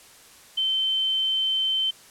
sine tone, 3089 Hz, G7, 26 cents flat, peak -21 dBFS, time 0.57-1.91 s, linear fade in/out 10 ms, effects white hiss -50 dBFS RMS until 2.1 s + low-pass 11000 Hz 12 dB/octave

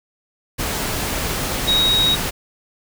sine tone in noise, 3793 Hz, A#7, 29 cents sharp, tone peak -14 dBFS, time 1.67-2.16 s, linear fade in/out 20 ms, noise pink, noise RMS -23 dBFS, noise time 0.58-2.31 s, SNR +6 dB, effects none

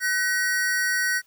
square tone pair together, 1508 / 1900 Hz, F#6 / A#6, +32 / +33 cents, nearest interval major third, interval 401 cents, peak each -25 dBFS, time 0-1.22 s, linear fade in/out 50 ms, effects white hiss -62 dBFS RMS until 1.26 s

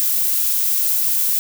violet noise, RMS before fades -18 dBFS, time 0-1.39 s, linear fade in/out 0 ms, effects none

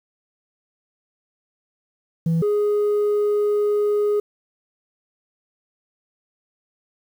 sine tone pair in turn, 164.81 / 415.3 Hz, E3 / G#4, 0 / 0 cents, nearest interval octave + major third, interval 1600 cents, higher second, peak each -14 dBFS, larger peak neither, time 2.26-2.42 / 2.42-4.2 s, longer second, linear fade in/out 5 ms, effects tanh soft clip ceiling -16 dBFS + 8-bit

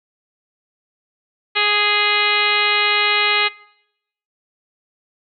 harmonic tone with a mistuned harmonic, 415.3 Hz, G#4, in tune, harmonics 1 / 2 / 3 / 4 / 5 / 6 / 7 / 8 / 9 / 10, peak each -27 / -26 / -23 / -25 / -21 / -21 / -24 / -25 / -26 / -26 dBFS, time 1.55-3.49 s, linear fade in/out 20 ms, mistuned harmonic 9, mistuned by +25 cents, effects noise-tail reverb RT60 0.8 s tail -22 dB re dry

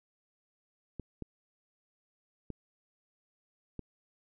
clicks, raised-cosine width 3 ms, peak -26 dBFS, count 4, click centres 0.997 / 1.223 / 2.503 / 3.793 s, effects none

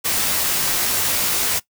white noise with comb filter, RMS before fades -20 dBFS, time 0.04-1.6 s, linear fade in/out 20 ms, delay 16 ms, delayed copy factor -0.55, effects noise-tail reverb RT60 0.1 s tail -18 dB re dry

